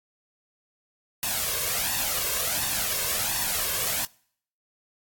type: noise with flanger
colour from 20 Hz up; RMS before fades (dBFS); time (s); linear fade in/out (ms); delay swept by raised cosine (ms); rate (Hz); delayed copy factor
white; -27; 1.23-4.05; 0; 1.1 to 1.89; 1.4; +0.65
effects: noise-tail reverb RT60 0.6 s tail -25 dB re dry + AAC 64 kbps